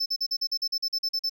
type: tone bursts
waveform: triangle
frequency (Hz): 5274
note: E8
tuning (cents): 0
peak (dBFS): -23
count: 13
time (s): 0-1.296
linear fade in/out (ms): 10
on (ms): 60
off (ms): 43
effects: none